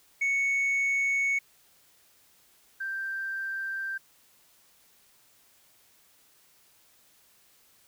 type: tone pair in turn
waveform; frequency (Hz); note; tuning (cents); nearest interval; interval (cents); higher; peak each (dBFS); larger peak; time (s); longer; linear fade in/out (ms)
sine; 2217 / 1571.3; C#7 / G6; 0 / +4; tritone; 596; first; -21 / -30; first; 0.21-1.39 / 2.8-3.98; neither; 10
effects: tanh soft clip ceiling -23 dBFS + white hiss -62 dBFS RMS until 7.87 s